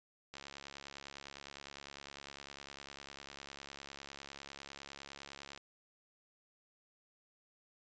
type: click train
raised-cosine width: 0.2 ms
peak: -30 dBFS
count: 367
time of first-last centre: 0.34-5.576 s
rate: 69.9 Hz
effects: resampled to 16000 Hz